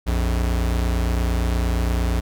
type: tone pair together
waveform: square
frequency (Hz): 58.66 / 87.31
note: A#1 / F2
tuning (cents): +12 / 0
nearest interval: perfect fifth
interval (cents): 688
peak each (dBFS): -20 / -27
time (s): 0.06-2.21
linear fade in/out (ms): 20
effects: none